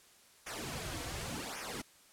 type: noise with flanger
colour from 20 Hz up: pink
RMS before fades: -41 dBFS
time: 0.46-1.82 s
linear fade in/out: 10 ms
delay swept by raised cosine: 0.24 to 4.94 ms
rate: 0.89 Hz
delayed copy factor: -0.8
effects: white hiss -62 dBFS RMS until 2.12 s + low-pass 11000 Hz 12 dB/octave